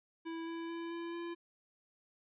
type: tone with pitch steps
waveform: square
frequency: 329.3 / 332.2 / 335.1 / 338 / 340.9 Hz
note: E4 / E4 / E4 / E4 / F4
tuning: -2 / +13 / +29 / +43 / -42 cents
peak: -40 dBFS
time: 0.25-1.35 s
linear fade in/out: 20 ms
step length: 220 ms
effects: resampled to 8000 Hz